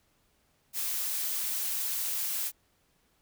blue noise, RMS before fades -32 dBFS, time 0.73-2.52 s, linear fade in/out 50 ms, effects pink hiss -70 dBFS RMS until 3.21 s

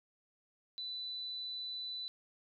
sine tone, 3987 Hz, B7, 16 cents sharp, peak -39 dBFS, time 0.78-2.08 s, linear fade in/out 0 ms, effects none

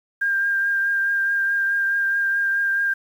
sine tone with vibrato, 1599 Hz, G6, 34 cents sharp, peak -18 dBFS, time 0.21-2.94 s, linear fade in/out 10 ms, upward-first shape triangle, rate 4.7 Hz, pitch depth 20 cents each way, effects 8-bit

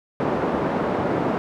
pink band-pass noise, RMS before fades -23 dBFS, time 0.2-1.38 s, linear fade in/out 0 ms, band 210 to 900 Hz, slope 12 dB/octave, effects none

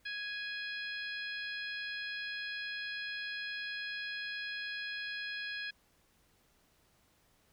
harmonic tone with a mistuned harmonic, 830.6 Hz, G#5, in tune, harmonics 2 / 3 / 4 / 5 / 6, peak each -40 / -44 / -46 / -48 / -50 dBFS, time 0.05-5.71 s, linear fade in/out 10 ms, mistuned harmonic 6, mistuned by +23 cents, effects pink hiss -70 dBFS RMS until 7.52 s

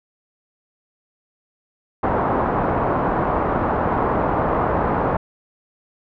white low-pass noise, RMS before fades -20 dBFS, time 2.03-5.17 s, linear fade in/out 5 ms, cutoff 1100 Hz, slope 24 dB/octave, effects none

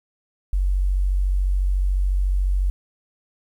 sine tone, 47 Hz, F#1, 28 cents sharp, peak -17 dBFS, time 0.53-2.7 s, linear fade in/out 0 ms, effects 9-bit

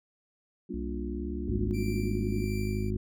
sine chord, G minor seventh, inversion none, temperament just, 196 / 235.2 / 294 / 352.8 Hz, G3 / Bb3 / D4 / F4, 0 / +16 / +2 / +18 cents, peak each -39 dBFS, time 0.69-2.45 s, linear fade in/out 10 ms
sine tone with pitch glide, 63.7 to 68.67 Hz, C2 to C#2, -46 to -16 cents, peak -35 dBFS, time 0.74-1.71 s, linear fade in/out 0 ms, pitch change +130 cents, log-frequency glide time 1.11-1.27 s
harmonic tone, 52 Hz, G#1, 3 cents sharp, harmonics 1 / 2 / 3 / 4 / 5 / 6 / 7, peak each -33 / -32 / -44 / -34 / -41 / -45 / -36 dBFS, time 1.48-2.97 s, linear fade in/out 5 ms
sawtooth tone with tremolo, 2351 Hz, D7, 1 cent sharp, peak -39 dBFS, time 1.73-2.91 s, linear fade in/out 20 ms, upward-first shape sine, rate 1.5 Hz, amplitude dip 65%
effects none

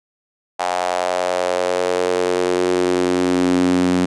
sawtooth tone with high-pass filter sweep, 90.2 Hz, F#2, 44 cents flat, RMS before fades -18 dBFS, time 0.59-4.06 s, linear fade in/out 10 ms, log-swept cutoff 750 to 230 Hz, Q 3.9, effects resampled to 22050 Hz

